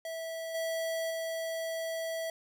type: tone with level steps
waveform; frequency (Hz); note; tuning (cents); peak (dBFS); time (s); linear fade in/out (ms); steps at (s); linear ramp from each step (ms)
square; 654; E5; -14; -37 / -32 / -34; 0.05-2.3; 2; 0.54 / 1.1; 10
effects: none